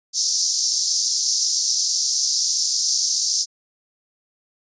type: band-pass noise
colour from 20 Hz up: white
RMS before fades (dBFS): -21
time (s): 0.13-3.46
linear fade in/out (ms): 50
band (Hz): 4800 to 6400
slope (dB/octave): 48
effects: resampled to 16000 Hz